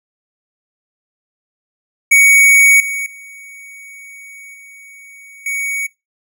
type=tone with level steps; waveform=square; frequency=2241 Hz; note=C#7; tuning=18 cents sharp; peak=-6 / -19 / -34 / -37 / -18 dBFS; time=2.11-5.87 s; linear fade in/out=10 ms; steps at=2.8 / 3.06 / 4.54 / 5.46 s; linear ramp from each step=2 ms; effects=noise-tail reverb RT60 0.2 s tail -19 dB re dry